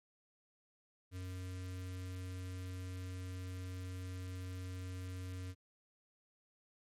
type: tone with notch filter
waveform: square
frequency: 92 Hz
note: F#2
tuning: 9 cents flat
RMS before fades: -44 dBFS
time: 1.11-5.55 s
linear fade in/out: 50 ms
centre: 800 Hz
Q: 0.96
effects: MP3 64 kbps